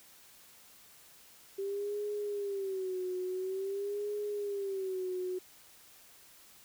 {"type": "tone with vibrato", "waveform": "sine", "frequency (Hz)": 389.9, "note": "G4", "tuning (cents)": -9, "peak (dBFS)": -33, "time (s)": [1.58, 5.39], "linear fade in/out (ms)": 10, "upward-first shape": "sine", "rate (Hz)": 0.48, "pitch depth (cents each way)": 110, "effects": ["white hiss -58 dBFS RMS until 6.64 s"]}